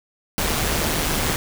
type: noise with amplitude modulation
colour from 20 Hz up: pink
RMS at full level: -20 dBFS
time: 0.38-1.36 s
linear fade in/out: 0 ms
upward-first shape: sine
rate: 154 Hz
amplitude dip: 45%
effects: none